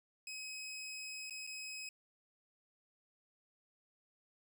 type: tone with dropouts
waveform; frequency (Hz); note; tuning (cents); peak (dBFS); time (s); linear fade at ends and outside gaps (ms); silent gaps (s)
20% pulse; 2541; D#7; +36; -39; 0.27-1.89; 2; 1.298-1.307 / 1.467-1.473
effects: none